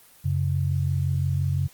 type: tone pair together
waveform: sine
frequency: 91.9 / 137.7 Hz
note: F#2 / C#3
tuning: -11 / -11 cents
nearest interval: perfect fifth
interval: 700 cents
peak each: -24 dBFS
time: 0.24-1.68 s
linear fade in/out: 20 ms
effects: white hiss -53 dBFS RMS until 1.73 s + Opus 24 kbps